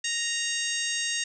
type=harmonic tone; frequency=932.3 Hz; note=A#5; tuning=in tune; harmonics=2 / 3 / 4 / 5 / 6 / 7 / 8 / 9; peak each=-33 / -33 / -34 / -38 / -37 / -33 / -40 / -38 dBFS; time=0.04-1.24 s; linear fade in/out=5 ms; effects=none